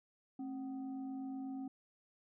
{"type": "tone with frequency modulation", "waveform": "sine", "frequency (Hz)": 267.6, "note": "C4", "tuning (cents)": 39, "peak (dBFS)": -40, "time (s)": [0.39, 1.68], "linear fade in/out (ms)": 5, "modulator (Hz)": 487, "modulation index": 0.43, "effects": []}